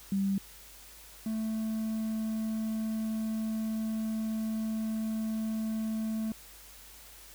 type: tone pair in turn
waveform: sine / triangle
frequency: 196 / 220 Hz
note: G3 / A3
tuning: 0 / 0 cents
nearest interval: major second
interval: 200 cents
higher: second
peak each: -26 / -28 dBFS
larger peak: first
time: 0.12-0.38 / 1.26-6.32 s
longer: second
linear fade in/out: 2 ms
effects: added 50 Hz sine -57 dBFS peak until 7.34 s + white hiss -52 dBFS RMS until 7.34 s